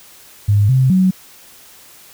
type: tone with pitch steps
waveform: sine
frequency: 102.5 / 130.7 / 186.6 Hz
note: G#2 / C3 / F#3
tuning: -22 / -1 / +15 cents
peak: -9 dBFS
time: 0.48-1.11 s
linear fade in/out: 10 ms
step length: 210 ms
effects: white hiss -43 dBFS RMS until 2.13 s